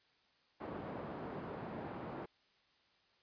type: band-pass noise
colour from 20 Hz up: pink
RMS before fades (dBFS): -45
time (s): 0.6-2.26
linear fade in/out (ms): 10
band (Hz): 160 to 1000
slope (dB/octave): 12
effects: white hiss -72 dBFS RMS until 3.22 s + resampled to 11025 Hz